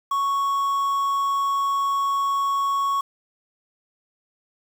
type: tone with quantisation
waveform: triangle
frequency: 1109 Hz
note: C#6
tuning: in tune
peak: -18 dBFS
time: 0.11-3.01 s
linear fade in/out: 5 ms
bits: 7
effects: none